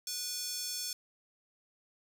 square tone with high-pass filter, 490 Hz, B4, 14 cents flat, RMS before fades -38 dBFS, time 0.07-0.93 s, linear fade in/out 2 ms, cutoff 5300 Hz, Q 2.2, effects none

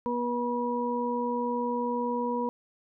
harmonic tone, 241.9 Hz, B3, 36 cents flat, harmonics 1 / 2 / 4, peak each -31 / -31 / -31 dBFS, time 0.06-2.49 s, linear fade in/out 0 ms, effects none

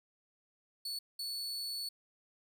40% pulse tone bursts at uneven times, 4435 Hz, C#8, in tune, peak -36 dBFS, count 2, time 0.85-0.99 / 1.19-1.89 s, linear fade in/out 5 ms, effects none

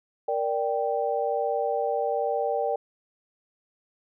sine chord, G minor, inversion first, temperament equal, 466.2 / 587.3 / 784 Hz, Bb4 / D5 / G5, 0 / 0 / 0 cents, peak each -28 dBFS, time 0.28-2.76 s, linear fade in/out 5 ms, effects none

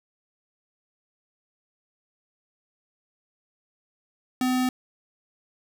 square tone, 254.2 Hz, C4, 50 cents flat, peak -22 dBFS, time 4.41-4.69 s, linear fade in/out 2 ms, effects none

